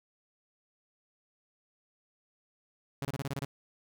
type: tone bursts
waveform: sawtooth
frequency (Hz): 138.59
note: C#3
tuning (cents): 0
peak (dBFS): -29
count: 8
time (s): 3.02-3.449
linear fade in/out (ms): 0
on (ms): 30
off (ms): 27
effects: none